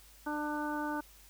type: harmonic tone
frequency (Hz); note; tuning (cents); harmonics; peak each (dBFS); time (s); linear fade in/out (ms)
298.3; D4; +27; 1 / 2 / 3 / 4 / 5; -36 / -43 / -38 / -44 / -41; 0.26-1.01; 10
effects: added 50 Hz sine -59 dBFS peak until 1.29 s + white hiss -59 dBFS RMS until 1.29 s